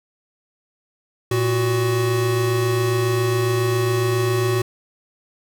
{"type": "tone pair together", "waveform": "square", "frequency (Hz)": [114.9, 372], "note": ["A#2", "F#4"], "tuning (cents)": [-25, 9], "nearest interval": "octave + minor sixth", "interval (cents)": 2034, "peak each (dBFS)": -21, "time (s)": [1.31, 4.62], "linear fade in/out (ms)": 5, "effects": []}